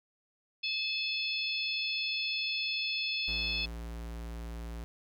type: harmonic tone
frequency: 863 Hz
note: A5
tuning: 34 cents flat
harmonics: 3 / 4 / 5 / 6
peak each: -34 / -36 / -38 / -40 dBFS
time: 0.63-3.66 s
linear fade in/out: 10 ms
type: tone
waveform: square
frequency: 57.5 Hz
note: A#1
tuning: 23 cents flat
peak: -39 dBFS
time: 3.28-4.84 s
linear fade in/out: 0 ms
effects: none